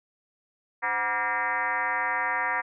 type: tone with frequency modulation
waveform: sine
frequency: 1396.9 Hz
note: F6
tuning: in tune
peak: -24 dBFS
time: 0.82-2.62 s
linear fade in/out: 20 ms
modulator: 220 Hz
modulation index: 3
effects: none